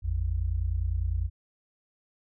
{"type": "tone pair together", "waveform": "sine", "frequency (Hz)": [54.94, 84.9], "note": ["A1", "F2"], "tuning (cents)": [-2, -48], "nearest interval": "minor sixth", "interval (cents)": 754, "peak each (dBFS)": -28, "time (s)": [0.02, 1.3], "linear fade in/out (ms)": 50, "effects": []}